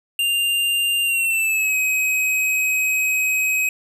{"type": "tone with pitch glide", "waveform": "square", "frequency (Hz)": [2794, 2533], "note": ["F7", "D#7"], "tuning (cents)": [0, 30], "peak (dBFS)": -18, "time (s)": [0.19, 3.69], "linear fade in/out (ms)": 2, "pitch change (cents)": -170, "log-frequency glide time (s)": [1.03, 1.76], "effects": []}